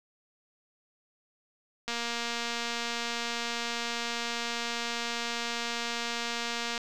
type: click train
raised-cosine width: 0.2 ms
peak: -16 dBFS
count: 1152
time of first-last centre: 1.88-6.778 s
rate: 235 Hz
effects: none